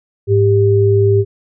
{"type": "tone pair together", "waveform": "sine", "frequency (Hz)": [104.75, 395.5], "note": ["G#2", "G4"], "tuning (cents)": [15, 15], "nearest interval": "octave + major seventh", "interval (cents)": 2300, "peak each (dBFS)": -11, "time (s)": [0.27, 1.25], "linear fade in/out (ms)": 50, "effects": []}